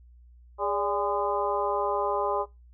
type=harmonic tone with a mistuned harmonic; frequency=204.2 Hz; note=G#3; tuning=29 cents flat; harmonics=2 / 3 / 4 / 5 / 6; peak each=-31 / -30 / -31 / -30 / -35 dBFS; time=0.58-2.46 s; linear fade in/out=50 ms; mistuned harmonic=3; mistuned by=-91 cents; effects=noise-tail reverb RT60 0.2 s tail -20 dB re dry + added 60 Hz sine -50 dBFS peak until 2.73 s